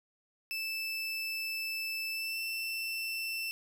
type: tone with pitch glide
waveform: 30% pulse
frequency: 2637 to 2671 Hz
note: E7 to E7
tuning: 0 to +22 cents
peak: -31 dBFS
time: 0.51-3.51 s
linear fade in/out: 0 ms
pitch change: +22 cents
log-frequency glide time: 2.11-2.39 s
effects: none